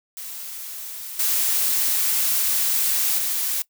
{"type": "noise with level steps", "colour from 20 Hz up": "blue", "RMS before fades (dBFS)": [-34, -21, -24], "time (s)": [0.17, 3.62], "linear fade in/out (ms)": 0, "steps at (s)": [1.19, 3.18], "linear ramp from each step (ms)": 5, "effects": ["noise-tail reverb RT60 0.1 s tail -21 dB re dry"]}